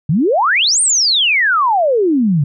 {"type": "exponential two-way sweep", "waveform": "sine", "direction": "up then down", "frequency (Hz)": [134.9, 9170, 134.9], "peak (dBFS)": -10, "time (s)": [0.09, 2.44], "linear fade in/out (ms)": 5, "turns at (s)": 0.81, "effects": []}